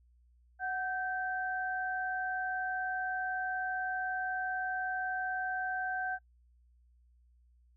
sine tone pair together, 741.2 / 1556 Hz, F#5 / G6, +3 / -13 cents, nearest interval octave + minor second, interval 1284 cents, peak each -35 / -35 dBFS, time 0.59-6.19 s, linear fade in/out 50 ms, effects noise-tail reverb RT60 0.1 s tail -26 dB re dry + added 60 Hz sine -62 dBFS peak until 7.76 s

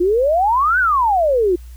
sine exponential two-way sweep, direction up then down, 339.5 to 1556 to 339.5 Hz, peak -12 dBFS, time 0-1.56 s, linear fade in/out 10 ms, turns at 0.79 s, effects added 60 Hz sine -33 dBFS peak until 1.76 s + white hiss -52 dBFS RMS until 1.76 s

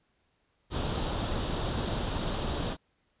pink noise with comb filter, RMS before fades -31 dBFS, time 0.7-2.77 s, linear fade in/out 50 ms, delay 0.23 ms, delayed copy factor +0.6, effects pink hiss -73 dBFS RMS until 3.2 s + resampled to 8000 Hz

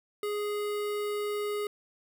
square tone with notch filter, 415.3 Hz, G#4, in tune, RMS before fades -32 dBFS, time 0.23-1.67 s, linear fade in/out 2 ms, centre 6100 Hz, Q 1.9, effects none

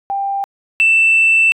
sine tone pair in turn, 792 / 2664 Hz, G5 / E7, +18 / +18 cents, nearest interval octave + major sixth, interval 2100 cents, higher second, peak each -16 / -7 dBFS, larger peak second, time 0.1-0.44 / 0.8-1.52 s, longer second, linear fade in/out 0 ms, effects tanh soft clip ceiling -5 dBFS

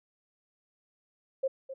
sine tone with echo, 533 Hz, C5, 32 cents sharp, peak -25 dBFS, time 1.43-1.48 s, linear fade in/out 10 ms, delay 260 ms, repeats 1, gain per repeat -12 dB, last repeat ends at 1.74 s, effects none

